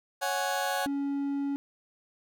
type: chord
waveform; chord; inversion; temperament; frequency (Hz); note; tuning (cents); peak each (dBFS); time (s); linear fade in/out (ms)
30% pulse; C# suspended fourth; none; just; 554.4 / 739.2 / 831.5; C#5 / F#5 / G#5; 0 / -2 / +2; -31 / -29 / -30; 0.21-0.87; 20
type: tone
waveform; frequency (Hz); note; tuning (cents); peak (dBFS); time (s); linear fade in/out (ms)
triangle; 280.3; C#4; +19; -26; 0.86-1.56; 0
effects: none